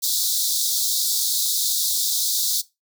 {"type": "high-pass noise", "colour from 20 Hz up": "pink", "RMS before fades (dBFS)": -22, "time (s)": [0.02, 2.62], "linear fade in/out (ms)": 20, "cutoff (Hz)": 3600, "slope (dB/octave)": 96, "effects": ["noise-tail reverb RT60 0.2 s tail -18 dB re dry"]}